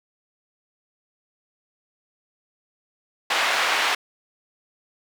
white band-pass noise, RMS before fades -22 dBFS, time 3.3-3.95 s, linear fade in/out 5 ms, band 710 to 2500 Hz, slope 12 dB/octave, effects none

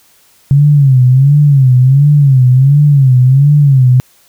sine tone with vibrato, 136.3 Hz, C#3, 29 cents flat, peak -3 dBFS, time 0.51-4 s, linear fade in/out 0 ms, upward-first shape sine, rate 1.4 Hz, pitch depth 140 cents each way, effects white hiss -48 dBFS RMS until 4.28 s

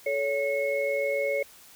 sine tone cluster, 434 / 561 / 2182 Hz, A4 / C#5 / C#7, -24 / +21 / -28 cents, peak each -32 / -26 / -31 dBFS, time 0.06-1.43 s, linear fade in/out 5 ms, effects white hiss -52 dBFS RMS until 1.75 s

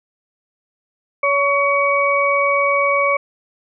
sine tone cluster, 564 / 1123 / 2260 Hz, C#5 / C#6 / C#7, +30 / +22 / +33 cents, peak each -18 dBFS, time 1.23-3.17 s, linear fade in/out 5 ms, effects none

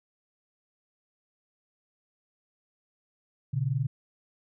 sine tone pair together, 121.82 / 143 Hz, B2 / D3, -23 / -46 cents, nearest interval minor third, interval 277 cents, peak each -28 dBFS, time 3.53-3.87 s, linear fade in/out 10 ms, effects none

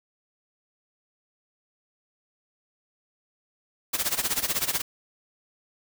white noise with tremolo, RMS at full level -24 dBFS, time 3.93-4.82 s, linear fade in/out 10 ms, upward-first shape sine, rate 16 Hz, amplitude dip 85%, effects none

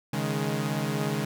sawtooth chord, C# suspended second, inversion none, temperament equal with one note detuned, 138.59 / 155.56 / 208.7 Hz, C#3 / D#3 / G#3, 0 / 0 / +9 cents, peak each -27 dBFS, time 0.13-1.25 s, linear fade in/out 5 ms, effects none

